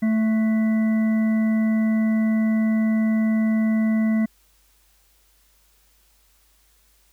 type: harmonic tone with a mistuned harmonic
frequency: 220 Hz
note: A3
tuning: in tune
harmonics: 1 / 3 / 5 / 7 / 9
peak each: -17 / -34 / -43 / -46 / -36 dBFS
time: 0.02-4.26 s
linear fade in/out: 10 ms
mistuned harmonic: 7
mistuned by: -61 cents
effects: added 50 Hz sine -61 dBFS peak until 7.12 s + white hiss -61 dBFS RMS until 7.12 s